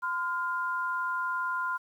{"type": "tone pair together", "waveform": "sine", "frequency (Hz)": [1024.5, 1407], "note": ["C6", "F6"], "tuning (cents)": [-37, 12], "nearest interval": "perfect fourth", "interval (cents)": 549, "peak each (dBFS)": [-31, -31], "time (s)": [0.02, 1.78], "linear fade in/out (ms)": 20, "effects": ["10-bit"]}